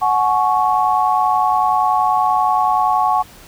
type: chord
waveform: sine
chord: F# suspended second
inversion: none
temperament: equal with one note detuned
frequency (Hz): 740 / 850.5 / 1108.7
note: F#5 / G#5 / C#6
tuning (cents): 0 / +41 / 0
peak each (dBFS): -17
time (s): 0.01-3.23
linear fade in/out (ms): 20
effects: pink hiss -42 dBFS RMS until 3.47 s